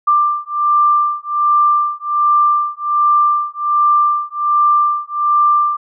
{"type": "beating tone pair", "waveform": "sine", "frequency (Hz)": [1184, 1185.3], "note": ["D6", "D6"], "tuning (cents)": [14, 16], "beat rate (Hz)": 1.3, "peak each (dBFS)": -14, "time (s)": [0.07, 5.77], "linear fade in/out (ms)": 10, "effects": []}